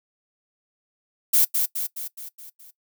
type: noise with echo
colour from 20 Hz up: violet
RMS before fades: -17 dBFS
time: 1.33-1.45 s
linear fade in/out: 10 ms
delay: 210 ms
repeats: 6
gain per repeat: -5 dB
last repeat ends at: 2.71 s
effects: noise-tail reverb RT60 0.1 s tail -19 dB re dry